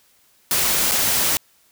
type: noise with dropouts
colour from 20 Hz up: white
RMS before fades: -19 dBFS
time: 0.51-1.37 s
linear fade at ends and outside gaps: 1 ms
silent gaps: 0.913-0.918 s
effects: white hiss -58 dBFS RMS until 1.71 s